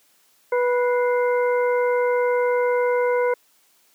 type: harmonic tone with a mistuned harmonic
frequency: 491 Hz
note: B4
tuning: 10 cents flat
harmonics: 1 / 2 / 3 / 4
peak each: -18 / -26 / -31 / -32 dBFS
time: 0.52-3.34 s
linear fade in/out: 5 ms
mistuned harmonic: 4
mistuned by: +110 cents
effects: white hiss -60 dBFS RMS until 3.94 s + high-pass 200 Hz 12 dB/octave